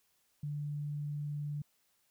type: tone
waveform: sine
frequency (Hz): 146.83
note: D3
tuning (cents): 0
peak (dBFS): -35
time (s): 0.43-1.62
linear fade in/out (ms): 5
effects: white hiss -74 dBFS RMS until 2.1 s